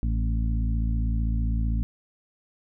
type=harmonic tone with a mistuned harmonic; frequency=55.6 Hz; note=A1; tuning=19 cents sharp; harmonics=1 / 2 / 3 / 4 / 5; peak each=-23 / -30 / -37 / -34 / -41 dBFS; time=0.03-1.83 s; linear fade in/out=0 ms; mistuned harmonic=4; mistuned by=+19 cents; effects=none